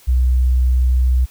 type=tone; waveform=sine; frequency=63 Hz; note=B1; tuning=35 cents sharp; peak=-11 dBFS; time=0.07-1.26 s; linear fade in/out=20 ms; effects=white hiss -48 dBFS RMS until 1.3 s